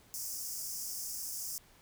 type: high-pass noise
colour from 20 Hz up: pink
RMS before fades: -40 dBFS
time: 0.14-1.58 s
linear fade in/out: 0 ms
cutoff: 5000 Hz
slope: 96 dB/octave
effects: pink hiss -62 dBFS RMS until 1.81 s